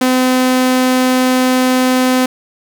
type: tone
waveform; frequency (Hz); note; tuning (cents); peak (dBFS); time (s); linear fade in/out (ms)
sawtooth; 255.5; C4; -41; -6; 0.01-2.26; 5
effects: none